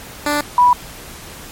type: tone pair in turn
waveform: 10% pulse / sine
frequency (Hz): 293.7 / 982.5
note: D4 / B5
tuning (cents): 0 / -9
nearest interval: octave + major sixth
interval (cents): 2091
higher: second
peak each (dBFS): -7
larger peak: neither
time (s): 0.26-0.41 / 0.58-0.73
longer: neither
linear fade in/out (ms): 2
effects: pink hiss -35 dBFS RMS until 1.51 s + MP3 64 kbps